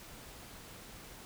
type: silence
effects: pink hiss -51 dBFS RMS until 1.25 s